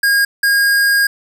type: tone pair in turn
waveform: square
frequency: 1627 / 1627 Hz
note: G#6 / G#6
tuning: -36 / -36 cents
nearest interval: unison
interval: 0 cents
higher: neither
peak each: -11 dBFS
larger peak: neither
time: 0.03-0.25 / 0.43-1.07 s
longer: second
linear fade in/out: 5 ms
effects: none